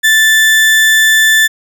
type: tone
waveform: 35% pulse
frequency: 1760 Hz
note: A6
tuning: in tune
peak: -4 dBFS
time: 0.03-1.48 s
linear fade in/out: 20 ms
effects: none